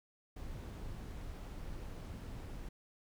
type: noise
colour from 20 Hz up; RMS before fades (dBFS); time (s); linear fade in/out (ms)
brown; -45; 0.36-2.69; 5
effects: none